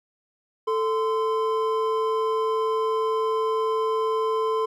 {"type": "tone pair together", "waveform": "triangle", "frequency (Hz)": [441.4, 1033], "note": ["A4", "C6"], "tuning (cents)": [5, -22], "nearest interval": "octave + minor third", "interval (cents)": 1473, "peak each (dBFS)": [-21, -24], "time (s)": [0.67, 4.66], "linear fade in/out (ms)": 10, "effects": []}